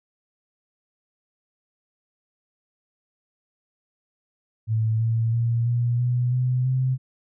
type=tone with pitch steps; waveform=sine; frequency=110.9 / 113.82 / 116.82 / 119.89 / 123.05 / 126.29 / 129.62 Hz; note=A2 / A#2 / A#2 / A#2 / B2 / B2 / C3; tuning=+14 / -41 / +4 / +49 / -6 / +39 / -16 cents; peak=-19 dBFS; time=4.67-6.98 s; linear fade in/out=50 ms; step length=330 ms; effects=none